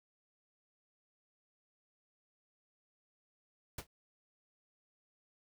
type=noise with exponential decay; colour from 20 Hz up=pink; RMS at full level=-37 dBFS; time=3.78-3.87 s; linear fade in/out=5 ms; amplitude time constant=19 ms; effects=none